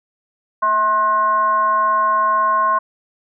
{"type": "tone with frequency modulation", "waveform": "sine", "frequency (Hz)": 1066, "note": "C6", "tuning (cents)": 32, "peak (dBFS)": -13, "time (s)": [0.62, 2.79], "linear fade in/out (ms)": 10, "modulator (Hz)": 418, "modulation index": 0.53, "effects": []}